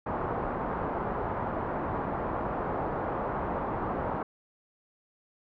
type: low-pass noise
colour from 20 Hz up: white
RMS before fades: -32 dBFS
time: 0.06-4.23 s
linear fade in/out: 5 ms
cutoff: 1100 Hz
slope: 24 dB/octave
effects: none